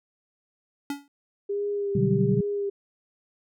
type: tone with exponential decay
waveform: square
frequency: 283.4 Hz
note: C#4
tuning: 38 cents sharp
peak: -26 dBFS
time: 0.9-1.08 s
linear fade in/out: 2 ms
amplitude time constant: 39 ms
type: tone with vibrato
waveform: sine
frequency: 401.1 Hz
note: G4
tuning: 40 cents sharp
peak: -25 dBFS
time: 1.49-2.7 s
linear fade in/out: 10 ms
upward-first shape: sine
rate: 1.3 Hz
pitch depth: 34 cents each way
type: chord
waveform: sine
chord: G major seventh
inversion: first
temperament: equal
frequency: 123.47 / 146.83 / 185 / 196 Hz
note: B2 / D3 / F#3 / G3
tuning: 0 / 0 / 0 / 0 cents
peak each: -26 dBFS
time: 1.95-2.41 s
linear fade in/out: 5 ms
effects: none